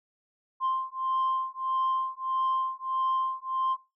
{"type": "beating tone pair", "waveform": "sine", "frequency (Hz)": [1048, 1049.6], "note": ["C6", "C6"], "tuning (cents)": [2, 5], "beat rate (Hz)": 1.6, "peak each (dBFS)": -28, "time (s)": [0.6, 3.77], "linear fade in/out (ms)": 50, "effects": ["noise-tail reverb RT60 0.3 s tail -21 dB re dry", "tanh soft clip ceiling -21 dBFS"]}